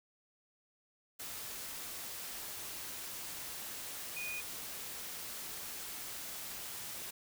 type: tone in noise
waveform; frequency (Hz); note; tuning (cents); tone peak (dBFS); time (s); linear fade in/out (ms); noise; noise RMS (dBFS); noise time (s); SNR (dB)
sine; 2468; D#7; -15; -39; 4.16-4.41; 10; white; -44; 1.19-7.11; +2
effects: none